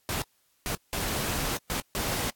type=noise bursts at uneven times; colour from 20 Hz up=pink; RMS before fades=-30 dBFS; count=5; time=0.09-0.22 / 0.66-0.75 / 0.93-1.57 / 1.7-1.8 / 1.95-2.3 s; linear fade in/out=0 ms; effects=white hiss -69 dBFS RMS until 2.35 s + AAC 64 kbps